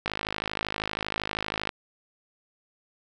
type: click train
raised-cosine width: 0.3 ms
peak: -12 dBFS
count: 87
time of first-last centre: 0.06-1.692 s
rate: 52.7 Hz
effects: none